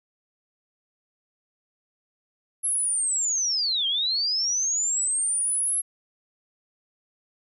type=linear two-way sweep; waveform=sine; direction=down then up; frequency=11175 to 3136 to 11175 Hz; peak=-22 dBFS; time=2.63-5.82 s; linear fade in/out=20 ms; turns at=3.87 s; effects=none